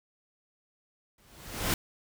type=noise with exponential growth; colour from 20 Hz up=pink; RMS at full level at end=-25 dBFS; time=1.18-1.74 s; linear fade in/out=2 ms; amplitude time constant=120 ms; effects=none